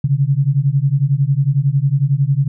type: beating tone pair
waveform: sine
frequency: 133.6 / 144.6 Hz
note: C3 / D3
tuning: +36 / -27 cents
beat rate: 11 Hz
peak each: -15 dBFS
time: 0.04-2.48 s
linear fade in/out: 5 ms
effects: none